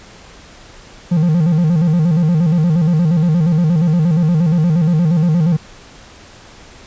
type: tone with vibrato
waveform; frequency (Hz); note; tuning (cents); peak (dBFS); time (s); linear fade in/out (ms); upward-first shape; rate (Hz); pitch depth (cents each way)
triangle; 164.81; E3; 0; -8; 1.11-5.57; 10; square; 8.5; 110
effects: pink hiss -40 dBFS RMS until 6.86 s + resampled to 16000 Hz